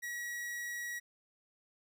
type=tone; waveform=45% pulse; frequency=1916 Hz; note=A#6; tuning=47 cents sharp; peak=-38 dBFS; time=0.02-1 s; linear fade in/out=20 ms; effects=none